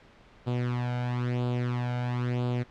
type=tone with flanger; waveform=sawtooth; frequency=122.9 Hz; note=B2; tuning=8 cents flat; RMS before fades=-29 dBFS; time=0.46-2.64 s; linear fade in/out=20 ms; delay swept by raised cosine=0.25 to 1.35 ms; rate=1 Hz; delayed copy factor=+0.7; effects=pink hiss -55 dBFS RMS until 2.7 s + low-pass 3000 Hz 12 dB/octave